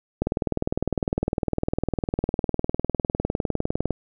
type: click train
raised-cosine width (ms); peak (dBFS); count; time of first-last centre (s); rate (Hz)
2; -9; 74; 0.22-3.907; 19.8
effects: none